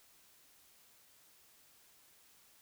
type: silence
effects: white hiss -65 dBFS RMS until 2.61 s